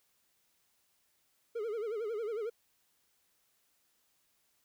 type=tone with vibrato; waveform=triangle; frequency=440 Hz; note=A4; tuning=in tune; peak=-32 dBFS; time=1.55-2.5 s; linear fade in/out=10 ms; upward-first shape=sine; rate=11 Hz; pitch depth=130 cents each way; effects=white hiss -74 dBFS RMS until 4.64 s